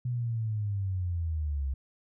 sine linear sweep, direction down, 124.8 to 65.41 Hz, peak -28 dBFS, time 0.05-1.74 s, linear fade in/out 5 ms, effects none

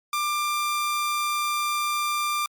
sawtooth tone, 1189 Hz, D6, 21 cents sharp, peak -20 dBFS, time 0.13-2.46 s, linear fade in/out 2 ms, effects Opus 48 kbps

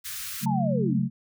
white band-stop noise, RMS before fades -35 dBFS, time 0.04-0.46 s, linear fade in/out 20 ms, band 120 to 1200 Hz, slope 48 dB/octave
sine chord, F# minor, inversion second, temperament equal, 138.59 / 185 / 220 Hz, C#3 / F#3 / A3, 0 / 0 / 0 cents, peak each -27 dBFS, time 0.41-1.1 s, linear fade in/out 50 ms
sine linear sweep, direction down, 910 to 175.2 Hz, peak -27 dBFS, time 0.46-1 s, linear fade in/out 5 ms
effects none

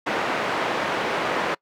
pink band-pass noise, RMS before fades -25 dBFS, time 0.06-1.55 s, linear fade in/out 10 ms, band 370 to 2200 Hz, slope 12 dB/octave, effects noise-tail reverb RT60 0.1 s tail -24 dB re dry

